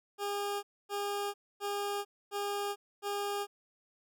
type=tone bursts; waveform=20% pulse; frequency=405.9 Hz; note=G#4; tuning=40 cents flat; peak=-28 dBFS; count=5; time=0.18-3.47 s; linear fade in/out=50 ms; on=450 ms; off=260 ms; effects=none